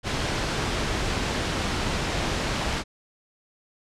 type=low-pass noise; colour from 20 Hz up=pink; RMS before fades=-27 dBFS; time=0.03-2.84 s; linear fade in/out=50 ms; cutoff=5800 Hz; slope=12 dB/octave; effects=low-pass 10000 Hz 12 dB/octave